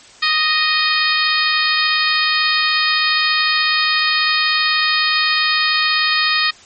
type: harmonic tone with a mistuned harmonic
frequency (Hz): 621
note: D#5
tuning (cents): -3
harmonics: 2 / 3 / 4 / 5 / 6 / 7 / 8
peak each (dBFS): -21 / -19 / -20 / -25 / -22 / -20 / -24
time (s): 0.22-6.51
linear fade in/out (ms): 10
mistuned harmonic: 5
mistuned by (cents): +22
effects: white hiss -43 dBFS RMS until 6.65 s + MP3 32 kbps